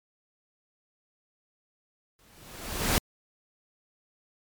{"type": "noise with exponential growth", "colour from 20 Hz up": "pink", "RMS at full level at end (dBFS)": -22, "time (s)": [2.19, 2.98], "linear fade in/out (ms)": 0, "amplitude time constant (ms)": 170, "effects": ["MP3 96 kbps"]}